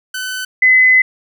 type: tone pair in turn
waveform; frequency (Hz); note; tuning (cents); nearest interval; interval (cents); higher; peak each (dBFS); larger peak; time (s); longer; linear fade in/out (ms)
sawtooth / sine; 1512 / 2026; F#6 / B6; +37 / +44; perfect fourth; 507; second; -17 / -6; second; 0.14-0.45 / 0.62-1.02; second; 5
effects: none